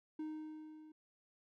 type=tone with level ramp; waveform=triangle; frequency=310 Hz; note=D#4; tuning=6 cents flat; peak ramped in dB=-37 to -53 dBFS; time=0.19-0.92 s; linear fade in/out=5 ms; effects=none

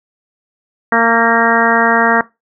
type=harmonic tone with a mistuned harmonic; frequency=229.9 Hz; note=A#3; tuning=24 cents flat; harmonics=1 / 2 / 3 / 4 / 5 / 6 / 7 / 8; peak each=-17 / -17 / -17 / -17 / -17 / -17 / -17 / -17 dBFS; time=0.92-2.21 s; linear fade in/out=2 ms; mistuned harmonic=8; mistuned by=+27 cents; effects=noise-tail reverb RT60 0.2 s tail -19 dB re dry

